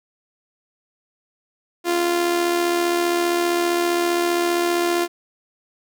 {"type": "tone with amplitude modulation", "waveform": "sawtooth", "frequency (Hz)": 347.2, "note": "F4", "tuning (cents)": -10, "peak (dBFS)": -12, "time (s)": [1.84, 5.08], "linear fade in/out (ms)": 50, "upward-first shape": "sine", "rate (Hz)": 75.2, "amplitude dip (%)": 45, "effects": []}